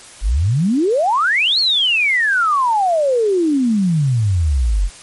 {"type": "exponential two-way sweep", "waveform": "sine", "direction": "up then down", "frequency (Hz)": [42.28, 4435, 42.28], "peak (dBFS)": -12, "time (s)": [0.21, 4.9], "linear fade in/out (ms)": 50, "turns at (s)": 1.59, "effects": ["white hiss -39 dBFS RMS until 5.02 s", "MP3 48 kbps"]}